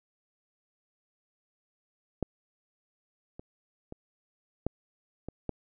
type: clicks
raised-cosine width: 2 ms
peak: -15 / -29 / -27 / -15 / -24 / -18 dBFS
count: 6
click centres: 2.227 / 3.395 / 3.924 / 4.666 / 5.286 / 5.493 s
effects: none